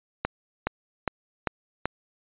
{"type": "accelerating click train", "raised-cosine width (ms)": 0.5, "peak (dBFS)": -9, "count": 5, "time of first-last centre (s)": [0.25, 1.856], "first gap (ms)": 420, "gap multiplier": 0.97, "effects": ["resampled to 8000 Hz"]}